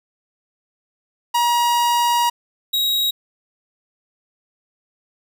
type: tone pair in turn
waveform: 45% pulse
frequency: 954 / 3816 Hz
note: A#5 / A#7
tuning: +40 / +40 cents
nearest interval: 2 octaves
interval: 2400 cents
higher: second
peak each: -15 / -17 dBFS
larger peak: first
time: 1.34-2.3 / 2.73-3.11 s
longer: first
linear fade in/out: 10 ms
effects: none